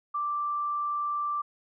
sine tone, 1174.7 Hz, D6, in tune, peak -27 dBFS, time 0.14-1.42 s, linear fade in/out 10 ms, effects none

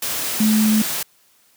sine tone in noise, 216.1 Hz, A3, 31 cents flat, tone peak -13 dBFS, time 0.4-0.82 s, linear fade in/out 5 ms, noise white, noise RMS -24 dBFS, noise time 0.02-1.03 s, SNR +8 dB, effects white hiss -57 dBFS RMS until 1.56 s + high-pass 100 Hz 12 dB/octave

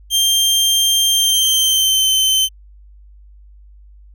sawtooth tone with pitch glide, 3175 to 3083 Hz, G7 to G7, +21 to -29 cents, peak -9 dBFS, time 0.1-2.49 s, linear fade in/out 50 ms, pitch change -50 cents, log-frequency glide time 1.1-2.1 s, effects added 50 Hz sine -40 dBFS peak until 4.14 s

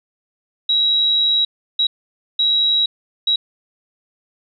sine tone bursts at uneven times, 3863 Hz, B7, 39 cents flat, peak -13 dBFS, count 4, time 0.69-1.45 / 1.79-1.87 / 2.39-2.86 / 3.27-3.36 s, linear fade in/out 5 ms, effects none

